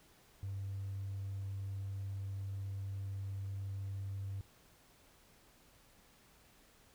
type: tone with hard clipping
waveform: sine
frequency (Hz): 98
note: G2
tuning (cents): 0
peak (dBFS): -39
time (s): 0.43-4.41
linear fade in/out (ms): 0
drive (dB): 1
effects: pink hiss -65 dBFS RMS until 6.94 s